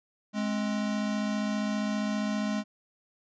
square tone pair together, 210 / 265 Hz, G#3 / C4, +19 / +22 cents, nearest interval major third, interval 403 cents, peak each -29 / -36 dBFS, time 0.33-2.64 s, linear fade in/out 50 ms, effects resampled to 16000 Hz

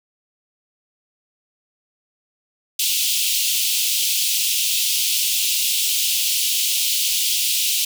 pink high-pass noise, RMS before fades -20 dBFS, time 2.79-7.85 s, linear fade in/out 5 ms, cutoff 2700 Hz, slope 48 dB/octave, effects none

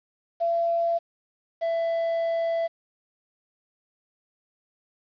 sine / triangle tone pair in turn, 677 / 665.8 Hz, E5 / E5, +46 / +17 cents, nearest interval unison, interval 29 cents, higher first, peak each -21 dBFS, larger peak neither, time 0.4-0.99 / 1.61-2.68 s, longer second, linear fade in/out 20 ms, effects resampled to 11025 Hz + 9-bit

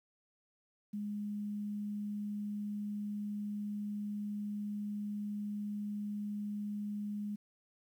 sine tone, 207 Hz, G#3, 5 cents flat, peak -36 dBFS, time 0.93-7.36 s, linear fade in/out 10 ms, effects 11-bit

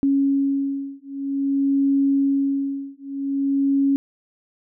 sine beating tone pair, 276 / 276.51 Hz, C#4 / C#4, -7 / -4 cents, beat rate 0.51 Hz, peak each -21 dBFS, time 0.03-3.96 s, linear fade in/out 0 ms, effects none

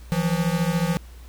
square beating tone pair, 163.2 / 177.2 Hz, E3 / F3, -17 / +25 cents, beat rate 14 Hz, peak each -24 dBFS, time 0.12-0.97 s, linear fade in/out 0 ms, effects added 60 Hz sine -40 dBFS peak until 1.28 s + pink hiss -52 dBFS RMS until 1.28 s

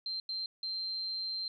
sine tone bursts at uneven times, 4143 Hz, C8, 18 cents flat, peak -34 dBFS, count 3, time 0.06-0.2 / 0.29-0.46 / 0.63-1.48 s, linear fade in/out 2 ms, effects none

